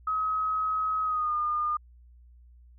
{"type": "tone with pitch glide", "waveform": "sine", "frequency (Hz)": [1273, 1214.8], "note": ["D#6", "D#6"], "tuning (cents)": [39, -42], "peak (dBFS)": -25, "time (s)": [0.07, 1.77], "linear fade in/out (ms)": 5, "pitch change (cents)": -81, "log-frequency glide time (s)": [1.02, 1.34], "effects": ["added 60 Hz sine -51 dBFS peak until 2.78 s"]}